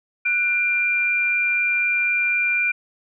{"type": "tone pair together", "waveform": "sine", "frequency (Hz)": [1480, 2384], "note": ["F#6", "D7"], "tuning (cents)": [0, 25], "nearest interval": "minor sixth", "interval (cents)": 825, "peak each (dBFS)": [-26, -18], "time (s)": [0.25, 2.72], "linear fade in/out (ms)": 10, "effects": []}